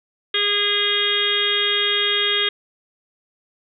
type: harmonic tone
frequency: 410 Hz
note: G#4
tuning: 22 cents flat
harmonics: 1 / 3 / 4 / 5 / 6 / 7 / 8 / 9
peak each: -27 / -31 / -27 / -26 / -32 / -29 / -20 / -25 dBFS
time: 0.34-2.49 s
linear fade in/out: 5 ms
effects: none